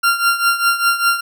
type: tone with tremolo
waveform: 40% pulse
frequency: 1385 Hz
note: F6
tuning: 15 cents flat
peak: -9 dBFS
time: 0.03-1.21 s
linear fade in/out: 10 ms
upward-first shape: triangle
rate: 5 Hz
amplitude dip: 80%
effects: none